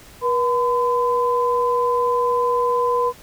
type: tone pair together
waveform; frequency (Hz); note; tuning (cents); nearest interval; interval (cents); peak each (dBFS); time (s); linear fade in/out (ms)
sine; 483.2 / 1015; B4 / B5; -38 / +47; octave + minor second; 1285; -19; 0.21-3.13; 50
effects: pink hiss -45 dBFS RMS until 3.22 s